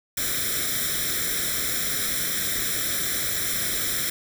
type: noise with comb filter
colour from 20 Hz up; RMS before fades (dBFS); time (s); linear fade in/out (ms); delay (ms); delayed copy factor
white; -26; 0.17-4.1; 5; 0.54; +0.9
effects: none